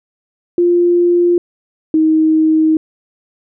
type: tone pair in turn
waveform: sine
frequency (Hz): 349.2 / 315.3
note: F4 / D#4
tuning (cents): 0 / +23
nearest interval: major second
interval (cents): 177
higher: first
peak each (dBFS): -8 / -8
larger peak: neither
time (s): 0.58-1.38 / 1.94-2.77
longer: second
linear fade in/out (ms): 2
effects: none